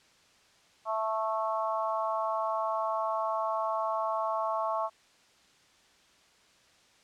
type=harmonic tone; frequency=220 Hz; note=A3; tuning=in tune; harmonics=3 / 4 / 5 / 6; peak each=-32 / -34 / -32 / -41 dBFS; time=0.85-4.9 s; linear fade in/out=50 ms; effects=white hiss -62 dBFS RMS until 7.03 s + low-pass 6000 Hz 12 dB/octave